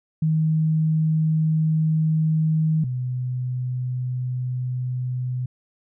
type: tone pair in turn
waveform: sine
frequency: 157.7 / 126.17 Hz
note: D#3 / B2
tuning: +24 / +37 cents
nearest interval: major third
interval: 387 cents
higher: first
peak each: -17 / -23 dBFS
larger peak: first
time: 0.22-2.84 / 2.84-5.46 s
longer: neither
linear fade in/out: 5 ms
effects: none